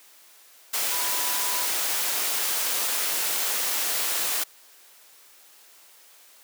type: tone in noise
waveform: sine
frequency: 987.8 Hz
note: B5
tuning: in tune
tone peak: -35 dBFS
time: 0.91-1.66 s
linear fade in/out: 10 ms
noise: white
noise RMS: -26 dBFS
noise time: 0.73-4.44 s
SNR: -12 dB
effects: white hiss -53 dBFS RMS until 6.43 s + high-pass 400 Hz 12 dB/octave